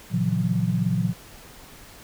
sine chord, F# dominant seventh, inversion first, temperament equal with one note detuned, 116.54 / 138.59 / 164.81 / 181.61 Hz, A#2 / C#3 / E3 / F#3, 0 / 0 / 0 / -32 cents, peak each -26 / -29 / -26 / -24 dBFS, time 0.1-1.14 s, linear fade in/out 50 ms, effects pink hiss -46 dBFS RMS until 2.03 s

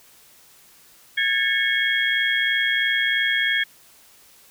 sine tone cluster, 1647 / 1770 / 2196 / 3279 Hz, G#6 / A6 / C#7 / G#7, -15 / +10 / -17 / -23 cents, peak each -24 dBFS, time 1.17-3.64 s, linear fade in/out 10 ms, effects white hiss -52 dBFS RMS until 4.5 s

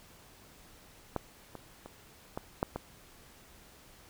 clicks, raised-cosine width 1 ms, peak -17 / -28 / -30 / -21 / -14 / -21 dBFS, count 6, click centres 1.163 / 1.553 / 1.86 / 2.375 / 2.629 / 2.76 s, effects pink hiss -57 dBFS RMS until 4.09 s

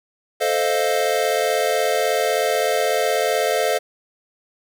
square chord, F dominant seventh, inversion first, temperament equal, 440 / 523.3 / 622.3 / 698.5 Hz, A4 / C5 / Eb5 / F5, 0 / 0 / 0 / 0 cents, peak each -24 dBFS, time 0.4-3.79 s, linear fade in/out 20 ms, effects none

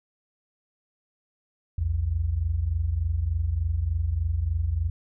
sine tone pair together, 60.9 / 84.27 Hz, B1 / E2, -24 / +39 cents, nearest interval tritone, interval 563 cents, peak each -28 / -24 dBFS, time 1.78-4.9 s, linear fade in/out 5 ms, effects none

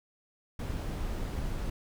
brown noise, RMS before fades -34 dBFS, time 0.59-1.7 s, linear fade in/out 5 ms, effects none

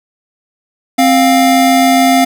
square tone pair together, 263.2 / 702.7 Hz, C4 / F5, +10 / +10 cents, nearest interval octave + perfect fourth, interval 1700 cents, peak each -10 dBFS, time 0.98-2.25 s, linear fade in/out 10 ms, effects none

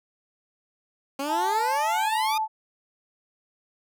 15% pulse exponential sweep, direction up, 268.8 to 1245 Hz, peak -21 dBFS, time 1.19-2.38 s, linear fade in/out 5 ms
sine tone with pitch glide, 880 to 873.4 Hz, A5 to A5, 0 to -13 cents, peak -23 dBFS, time 1.27-2.48 s, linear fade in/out 50 ms, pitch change -13 cents, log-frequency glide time 1.38-1.73 s
effects none

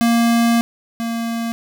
square tone pair in turn, 233.1 / 230.7 Hz, A#3 / A#3, 0 / -18 cents, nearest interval unison, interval 18 cents, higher first, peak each -13 / -21 dBFS, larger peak first, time 0.01-0.61 / 1-1.52 s, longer first, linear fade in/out 0 ms, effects none

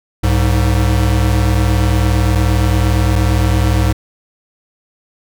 square tone pair together, 64.04 / 103.83 Hz, C2 / G#2, -37 / 0 cents, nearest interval minor sixth, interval 837 cents, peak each -14 dBFS, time 0.23-3.93 s, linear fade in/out 10 ms, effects none

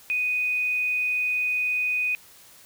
sine tone, 2489 Hz, D#7, in tune, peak -22 dBFS, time 0.1-2.15 s, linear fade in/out 0 ms, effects white hiss -51 dBFS RMS until 2.65 s

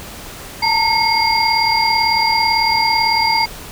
sine tone cluster, 886 / 924 / 2168 / 4756 Hz, A5 / A#5 / C#7 / D8, +12 / -16 / -39 / +21 cents, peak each -18 dBFS, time 0.62-3.46 s, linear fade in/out 10 ms, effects pink hiss -33 dBFS RMS until 3.71 s

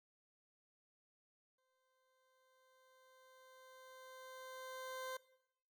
20% pulse tone with exponential growth, 518 Hz, C5, 17 cents flat, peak -38 dBFS, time 1.58-5.17 s, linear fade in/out 5 ms, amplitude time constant 780 ms, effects noise-tail reverb RT60 0.8 s tail -19 dB re dry

